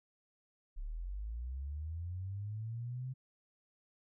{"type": "linear sweep", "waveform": "sine", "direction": "up", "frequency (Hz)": [32.74, 131.7], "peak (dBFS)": -38, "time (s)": [0.76, 3.14], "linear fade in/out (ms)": 20, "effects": []}